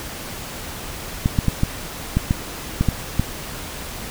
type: clicks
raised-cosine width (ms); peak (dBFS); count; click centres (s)
5; -4; 9; 1.259 / 1.388 / 1.483 / 1.634 / 2.17 / 2.309 / 2.81 / 2.887 / 3.196
effects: pink hiss -32 dBFS RMS until 4.1 s